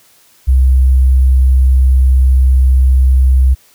sine tone with sample-and-hold, 64.9 Hz, C2, 13 cents flat, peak -5 dBFS, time 0.47-3.55 s, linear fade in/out 20 ms, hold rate 11025 Hz, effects white hiss -48 dBFS RMS until 3.74 s

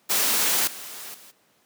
white noise with level steps, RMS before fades -22 / -38 / -48 dBFS, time 0.09-1.32 s, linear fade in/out 20 ms, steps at 0.67 / 1.14 s, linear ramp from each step 5 ms, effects pink hiss -63 dBFS RMS until 1.65 s + high-pass 200 Hz 12 dB/octave

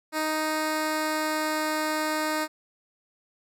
10% pulse tone with pitch glide, 311.1 to 309.1 Hz, D#4 to D#4, 0 to -11 cents, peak -17 dBFS, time 0.12-2.48 s, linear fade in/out 50 ms, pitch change -11 cents, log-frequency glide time 0.34-1.72 s, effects none

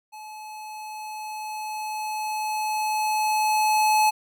square tone with level ramp, 858 Hz, A5, 44 cents flat, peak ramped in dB -39 to -17 dBFS, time 0.12-4.11 s, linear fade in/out 20 ms, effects none

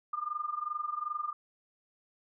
sine tone with amplitude modulation, 1208 Hz, D6, 48 cents sharp, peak -29 dBFS, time 0.13-1.33 s, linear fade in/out 5 ms, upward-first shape sine, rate 22.6 Hz, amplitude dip 85%, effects none

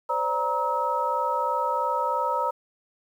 sine tone cluster, 514 / 577 / 942 / 1289 Hz, C5 / D5 / A#5 / E6, -31 / -31 / +18 / -39 cents, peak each -31 / -31 / -25 / -29 dBFS, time 0.09-2.51 s, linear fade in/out 10 ms, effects 9-bit

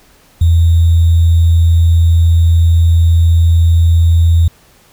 sine tone with sample-and-hold, 83.5 Hz, E2, 23 cents sharp, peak -5 dBFS, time 0.41-4.48 s, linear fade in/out 5 ms, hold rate 3675 Hz, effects pink hiss -47 dBFS RMS until 4.92 s

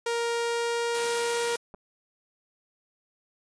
sawtooth tone with pitch glide, 468.2 to 471.2 Hz, A#4 to A#4, +8 to +19 cents, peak -22 dBFS, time 0.06-1.56 s, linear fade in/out 5 ms, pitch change +11 cents, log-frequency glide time 0.29-1.42 s
white high-pass noise, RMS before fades -35 dBFS, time 0.94-1.57 s, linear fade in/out 10 ms, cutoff 160 Hz, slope 12 dB/octave
clicks, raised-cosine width 1 ms, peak -31 dBFS, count 2, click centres 1.741 / 1.746 s
effects resampled to 22050 Hz

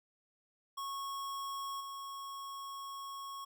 square tone with level steps, 1100 Hz, C#6, 14 cents flat, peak -39 / -43 dBFS, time 0.77-3.45 s, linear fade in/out 10 ms, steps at 1.8 s, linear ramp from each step 10 ms, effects none

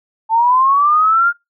sine linear sweep, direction up, 880 to 1422 Hz, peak -9 dBFS, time 0.29-1.33 s, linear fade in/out 50 ms, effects noise-tail reverb RT60 0.2 s tail -25 dB re dry

